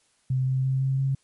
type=tone with pitch steps; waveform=sine; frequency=130 / 131.28 / 132.58 / 133.89 / 135.21 Hz; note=C3 / C3 / C3 / C3 / C#3; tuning=-11 / +6 / +23 / +40 / -43 cents; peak=-21 dBFS; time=0.3-1.15 s; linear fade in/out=5 ms; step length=170 ms; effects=white hiss -66 dBFS RMS until 1.23 s + MP3 48 kbps